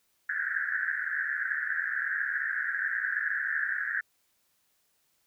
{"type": "band-pass noise", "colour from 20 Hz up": "white", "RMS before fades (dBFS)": -31, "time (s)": [0.29, 4.01], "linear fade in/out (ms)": 5, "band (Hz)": [1500, 1800], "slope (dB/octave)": 96, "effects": ["white hiss -72 dBFS RMS until 5.26 s"]}